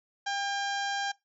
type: harmonic tone with a mistuned harmonic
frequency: 797 Hz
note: G5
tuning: 28 cents sharp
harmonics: 1 / 2 / 3 / 4 / 5 / 6 / 7 / 8 / 9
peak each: -32 / -34 / -46 / -39 / -44 / -46 / -43 / -47 / -50 dBFS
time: 0.26-1.12 s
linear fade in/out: 10 ms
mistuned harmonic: 2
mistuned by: +18 cents
effects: noise-tail reverb RT60 0.2 s tail -22 dB re dry